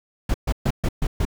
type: noise bursts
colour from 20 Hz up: brown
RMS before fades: -20 dBFS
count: 6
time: 0.29-1.252 s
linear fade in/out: 5 ms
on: 52 ms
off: 130 ms
effects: none